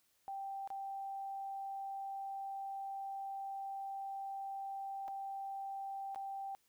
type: tone with dropouts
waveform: sine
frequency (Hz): 784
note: G5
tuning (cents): 0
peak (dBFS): -40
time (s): 0.28-6.55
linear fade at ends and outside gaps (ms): 0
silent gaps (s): 0.675-0.703 / 5.08-5.083 / 6.147-6.159
effects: white hiss -75 dBFS RMS until 6.68 s